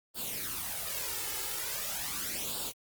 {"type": "noise with flanger", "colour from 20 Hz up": "white", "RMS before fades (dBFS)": -36, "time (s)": [0.14, 2.73], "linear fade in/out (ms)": 50, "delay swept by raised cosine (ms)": [0.24, 2.34], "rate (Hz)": 0.41, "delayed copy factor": 0.7, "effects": ["Opus 24 kbps"]}